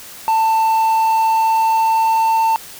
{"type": "tone with pitch glide", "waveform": "triangle", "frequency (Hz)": [890, 896.2], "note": ["A5", "A5"], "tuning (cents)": [20, 32], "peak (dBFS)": -10, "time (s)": [0.28, 2.56], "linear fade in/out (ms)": 0, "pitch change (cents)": 12, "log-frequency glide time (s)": [0.8, 2.37], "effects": ["white hiss -36 dBFS RMS until 2.79 s"]}